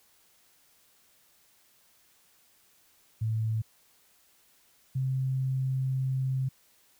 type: tone pair in turn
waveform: sine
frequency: 110.8 / 131.76 Hz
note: A2 / C3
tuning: +13 / +12 cents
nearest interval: minor third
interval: 299 cents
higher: second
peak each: -26 dBFS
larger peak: neither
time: 3.21-3.62 / 4.95-6.49 s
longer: second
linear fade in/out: 10 ms
effects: white hiss -64 dBFS RMS until 6.99 s